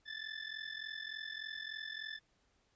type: ring-modulated tone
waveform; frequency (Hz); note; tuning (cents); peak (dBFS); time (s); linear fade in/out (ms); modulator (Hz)
25% pulse; 1752; A6; -8; -35; 0.05-2.2; 50; 21.7
effects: pink hiss -75 dBFS RMS until 2.75 s + resampled to 16000 Hz